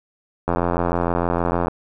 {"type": "click train", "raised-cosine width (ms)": 1, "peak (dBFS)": -6, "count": 105, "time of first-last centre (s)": [0.48, 1.682], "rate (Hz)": 86.5, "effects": []}